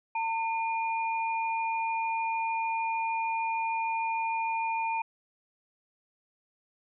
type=tone pair together; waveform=sine; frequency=903.3 / 2424 Hz; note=A5 / D#7; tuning=+45 / -46 cents; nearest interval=octave + perfect fourth; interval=1709 cents; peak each=-28 / -35 dBFS; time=0.15-5.02 s; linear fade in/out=5 ms; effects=none